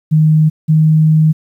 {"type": "tone pair in turn", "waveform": "sine", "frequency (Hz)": [155.56, 156.46], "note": ["D#3", "D#3"], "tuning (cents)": [0, 10], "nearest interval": "unison", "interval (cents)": 10, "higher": "second", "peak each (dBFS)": -6, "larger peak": "neither", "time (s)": [[0.11, 0.5], [0.68, 1.33]], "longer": "second", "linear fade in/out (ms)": 20, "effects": ["8-bit"]}